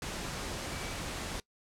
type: tone in noise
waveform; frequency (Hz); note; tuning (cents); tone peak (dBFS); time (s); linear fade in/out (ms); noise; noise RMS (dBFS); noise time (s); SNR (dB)
sine; 2300; D7; -37; -48; 0.72-0.93; 2; pink; -38; 0.02-1.4; -13
effects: noise-tail reverb RT60 0.1 s tail -22 dB re dry + low-pass 9000 Hz 12 dB/octave